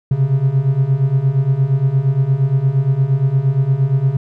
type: beating tone pair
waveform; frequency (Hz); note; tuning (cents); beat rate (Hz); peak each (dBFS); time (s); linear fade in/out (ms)
triangle; 129.6 / 138.2; C3 / C#3; -16 / -5; 8.6; -15 / -12; 0.11-4.17; 5
effects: none